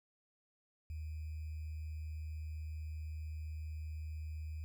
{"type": "tone with sample-and-hold", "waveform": "sine", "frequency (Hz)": 77.78, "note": "D#2", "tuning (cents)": 0, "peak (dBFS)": -40, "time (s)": [0.9, 4.64], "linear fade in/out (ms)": 0, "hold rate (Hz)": 2450, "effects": []}